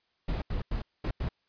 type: noise bursts at uneven times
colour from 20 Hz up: brown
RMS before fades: -31 dBFS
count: 5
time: 0.28-0.42 / 0.5-0.62 / 0.71-0.82 / 1.04-1.11 / 1.2-1.29 s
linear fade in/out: 5 ms
effects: white hiss -74 dBFS RMS until 1.48 s + resampled to 11025 Hz